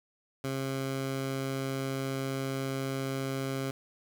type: tone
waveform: 15% pulse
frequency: 134.6 Hz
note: C3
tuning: 49 cents sharp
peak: -25 dBFS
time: 0.44-3.71 s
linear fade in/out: 2 ms
effects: none